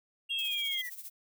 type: linear sweep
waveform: triangle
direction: down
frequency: 2794 to 1906 Hz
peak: -36 dBFS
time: 0.29-0.9 s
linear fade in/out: 10 ms
type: tone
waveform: sine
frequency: 3254 Hz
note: G#7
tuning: 36 cents flat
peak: -31 dBFS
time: 0.3-0.82 s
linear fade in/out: 10 ms
type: noise with tremolo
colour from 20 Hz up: violet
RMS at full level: -42 dBFS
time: 0.38-1.1 s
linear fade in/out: 10 ms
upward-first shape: sine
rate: 15 Hz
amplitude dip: 70%
effects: none